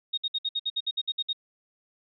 sine tone bursts, 3729 Hz, A#7, in tune, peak -25 dBFS, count 12, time 0.13-1.331 s, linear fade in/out 10 ms, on 46 ms, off 59 ms, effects none

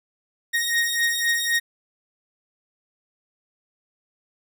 sawtooth beating tone pair, 1864.7 / 1868.6 Hz, A#6 / A#6, 0 / +4 cents, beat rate 3.9 Hz, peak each -21 / -19 dBFS, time 0.53-1.6 s, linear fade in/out 20 ms, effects none

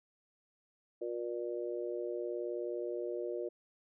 harmonic tone, 119.2 Hz, A#2, 39 cents sharp, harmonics 3 / 4 / 5, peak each -38 / -40 / -42 dBFS, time 1.01-3.49 s, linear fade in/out 10 ms, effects none

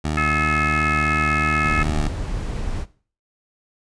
15% pulse tone with vibrato, 76 Hz, D#2, 40 cents flat, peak -15 dBFS, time 0.04-2.08 s, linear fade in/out 10 ms, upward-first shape triangle, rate 2.9 Hz, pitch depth 17 cents each way
harmonic tone, 429.7 Hz, A4, 41 cents flat, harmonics 3 / 4 / 5 / 6, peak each -22 / -24 / -26 / -28 dBFS, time 0.17-1.83 s, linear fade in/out 5 ms
brown noise, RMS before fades -25 dBFS, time 1.61-2.86 s, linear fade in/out 50 ms
effects noise-tail reverb RT60 0.4 s tail -17 dB re dry + resampled to 22050 Hz

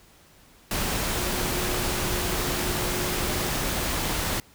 sine tone in noise, 360 Hz, F#4, 47 cents flat, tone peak -34 dBFS, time 1.16-3.49 s, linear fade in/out 2 ms, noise pink, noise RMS -27 dBFS, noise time 0.71-4.4 s, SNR -10 dB, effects pink hiss -55 dBFS RMS until 4.54 s

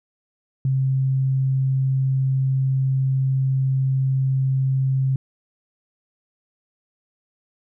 sine tone, 133.1 Hz, C3, 30 cents sharp, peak -17 dBFS, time 0.65-5.16 s, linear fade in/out 2 ms, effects none

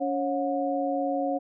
sine tone cluster, 282.1 / 546 / 723 Hz, C#4 / C#5 / F#5, +30 / -26 / -40 cents, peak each -29 dBFS, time 0-1.39 s, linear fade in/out 20 ms, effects none

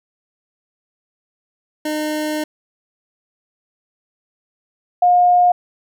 25% pulse / sine tone pair in turn, 305.3 / 713.7 Hz, D#4 / F5, -33 / +37 cents, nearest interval octave + minor third, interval 1470 cents, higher second, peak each -16 / -9 dBFS, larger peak second, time 1.85-2.44 / 5.02-5.52 s, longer first, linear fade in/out 5 ms, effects none

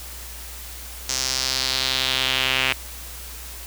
sawtooth tone with band-pass filter sweep, 130.81 Hz, C3, in tune, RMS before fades -23 dBFS, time 1.09-2.73 s, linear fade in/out 2 ms, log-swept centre 6000 to 2600 Hz, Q 2.8, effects added 60 Hz sine -38 dBFS peak until 3.66 s + white hiss -38 dBFS RMS until 3.66 s

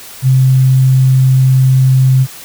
sine tone, 131 Hz, C3, 2 cents sharp, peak -5 dBFS, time 0.22-2.27 s, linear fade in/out 50 ms, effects white hiss -32 dBFS RMS until 2.44 s

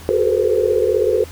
sine tone cluster, 370.2 / 419.3 / 435.4 / 474 / 516 Hz, F#4 / G#4 / A4 / A#4 / C5, +1 / +17 / -18 / +29 / -24 cents, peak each -20 dBFS, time 0.09-1.24 s, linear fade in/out 0 ms, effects added 82 Hz sine -35 dBFS peak until 1.31 s + pink hiss -40 dBFS RMS until 1.31 s

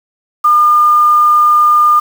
sine tone with quantisation, 1208 Hz, D6, 48 cents sharp, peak -5 dBFS, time 0.44-2 s, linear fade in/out 10 ms, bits 5, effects none

